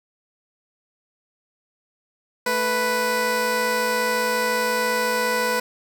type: tone pair together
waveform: 15% pulse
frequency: 220 / 494.4 Hz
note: A3 / B4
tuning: 0 / +2 cents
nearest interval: octave + major second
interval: 1402 cents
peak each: -23 / -14 dBFS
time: 2.46-5.6 s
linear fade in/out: 5 ms
effects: none